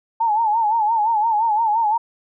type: tone with vibrato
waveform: sine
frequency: 880 Hz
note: A5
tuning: in tune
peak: -15 dBFS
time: 0.2-1.98 s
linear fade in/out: 10 ms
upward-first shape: sine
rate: 5.8 Hz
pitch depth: 100 cents each way
effects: none